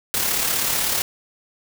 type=noise with amplitude modulation; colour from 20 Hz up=white; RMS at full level=-20 dBFS; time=0.14-1.02 s; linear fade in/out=0 ms; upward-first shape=sine; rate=35.9 Hz; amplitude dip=40%; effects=none